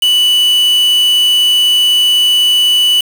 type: tone with quantisation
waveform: triangle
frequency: 2964 Hz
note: F#7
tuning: 2 cents sharp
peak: -6 dBFS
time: 0.02-3.01 s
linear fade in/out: 5 ms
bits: 3
effects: none